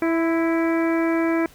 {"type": "harmonic tone with a mistuned harmonic", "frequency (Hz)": 329.6, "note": "E4", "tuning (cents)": 0, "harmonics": [1, 2, 3, 4, 5, 6, 7], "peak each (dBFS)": [-19, -27, -32, -33, -33, -35, -34], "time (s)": [0.02, 1.46], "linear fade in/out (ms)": 2, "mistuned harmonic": 3, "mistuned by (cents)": 22, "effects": ["pink hiss -50 dBFS RMS until 1.54 s"]}